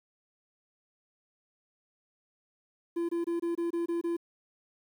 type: tone bursts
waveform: triangle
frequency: 340 Hz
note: F4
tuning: 46 cents flat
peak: -26 dBFS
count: 8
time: 2.96-4.168 s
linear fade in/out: 10 ms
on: 130 ms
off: 24 ms
effects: 10-bit